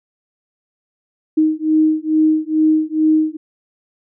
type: beating tone pair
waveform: sine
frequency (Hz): 311.1 / 313.4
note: D#4 / D#4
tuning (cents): 0 / +13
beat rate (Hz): 2.3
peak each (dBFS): -15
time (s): 1.37-3.37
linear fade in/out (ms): 10
effects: none